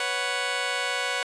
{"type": "chord", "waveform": "10% pulse", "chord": "B suspended second", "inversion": "none", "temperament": "just", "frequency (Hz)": [493.9, 555.6, 740.8], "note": ["B4", "C#5", "F#5"], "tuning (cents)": [0, 4, 2], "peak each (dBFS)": -23, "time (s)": [0, 1.23], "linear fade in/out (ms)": 2, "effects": ["resampled to 22050 Hz"]}